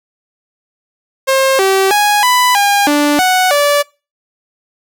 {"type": "tone with pitch steps", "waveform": "sawtooth", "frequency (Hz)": [534, 385.5, 829, 995, 809, 292.8, 740, 579], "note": ["C5", "G4", "G#5", "B5", "G#5", "D4", "F#5", "D5"], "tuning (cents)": [35, -29, -3, 13, -46, -5, 0, -25], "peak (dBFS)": -5, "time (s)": [1.27, 3.83], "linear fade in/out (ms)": 20, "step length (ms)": 320, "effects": ["noise-tail reverb RT60 0.3 s tail -23 dB re dry"]}